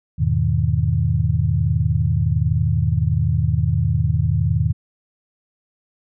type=chord; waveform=sine; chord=E major seventh; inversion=none; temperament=equal; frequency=82.41 / 103.83 / 123.47 / 155.56 Hz; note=E2 / G#2 / B2 / D#3; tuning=0 / 0 / 0 / 0 cents; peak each=-21 dBFS; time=0.18-4.73 s; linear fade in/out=20 ms; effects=none